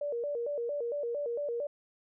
sine tone with vibrato, 523.3 Hz, C5, in tune, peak -31 dBFS, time 0.01-1.67 s, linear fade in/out 5 ms, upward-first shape square, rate 4.4 Hz, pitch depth 180 cents each way, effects none

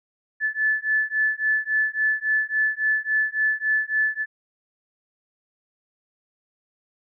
sine beating tone pair, 1736 / 1739.6 Hz, A6 / A6, -24 / -20 cents, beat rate 3.6 Hz, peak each -23 dBFS, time 0.4-4.26 s, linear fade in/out 50 ms, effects none

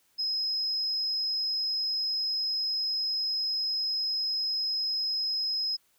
sine tone, 5110 Hz, D#8, 45 cents sharp, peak -26 dBFS, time 0.18-5.77 s, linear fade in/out 20 ms, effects tanh soft clip ceiling -22 dBFS + white hiss -68 dBFS RMS until 5.98 s

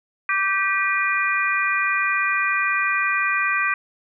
harmonic tone with a mistuned harmonic, 389.4 Hz, G4, 12 cents flat, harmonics 3 / 4 / 5 / 6, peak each -24 / -24 / -24 / -24 dBFS, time 0.29-3.74 s, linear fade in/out 2 ms, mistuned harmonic 6, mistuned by +62 cents, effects none

